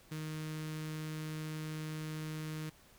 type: tone with notch filter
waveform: sawtooth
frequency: 155.56 Hz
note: D#3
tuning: in tune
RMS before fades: -41 dBFS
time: 0.11-2.7 s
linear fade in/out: 10 ms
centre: 720 Hz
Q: 1
effects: pink hiss -62 dBFS RMS until 2.98 s